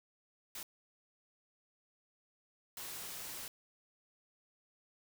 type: noise bursts at uneven times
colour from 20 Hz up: white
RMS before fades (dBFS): -45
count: 2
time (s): 0.55-0.63 / 2.77-3.48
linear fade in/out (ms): 2
effects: none